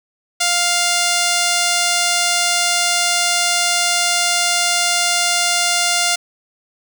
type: tone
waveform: 5% pulse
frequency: 700 Hz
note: F5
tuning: 4 cents sharp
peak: -3 dBFS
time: 0.4-6.16 s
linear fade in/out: 10 ms
effects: none